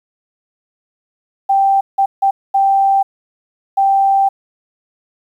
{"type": "tone bursts at uneven times", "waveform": "sine", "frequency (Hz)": 784, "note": "G5", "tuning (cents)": 0, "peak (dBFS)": -9, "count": 5, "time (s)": [[1.49, 1.81], [1.98, 2.06], [2.22, 2.31], [2.54, 3.03], [3.77, 4.29]], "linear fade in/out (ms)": 10, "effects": ["8-bit"]}